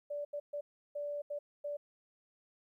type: tone bursts at uneven times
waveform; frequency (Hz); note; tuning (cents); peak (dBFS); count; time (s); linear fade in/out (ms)
sine; 582; D5; -16; -36; 6; 0.1-0.25 / 0.33-0.4 / 0.53-0.61 / 0.95-1.22 / 1.3-1.39 / 1.64-1.77; 10
effects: 13-bit